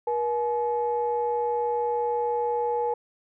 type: tone pair together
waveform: sine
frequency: 478.3 / 852.2 Hz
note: A#4 / G#5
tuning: +44 / +44 cents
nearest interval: minor seventh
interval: 1000 cents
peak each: -25 / -26 dBFS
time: 0.07-2.94 s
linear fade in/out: 5 ms
effects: tanh soft clip ceiling -15 dBFS